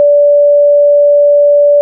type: tone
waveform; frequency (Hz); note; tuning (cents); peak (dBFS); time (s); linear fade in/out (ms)
sine; 580; D5; -22; -3; 0-1.81; 0
effects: none